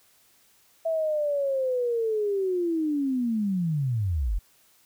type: linear sweep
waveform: sine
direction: down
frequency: 659.3 to 39.48 Hz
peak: -23 dBFS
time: 0.85-4.39 s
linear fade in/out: 10 ms
effects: white hiss -61 dBFS RMS until 4.85 s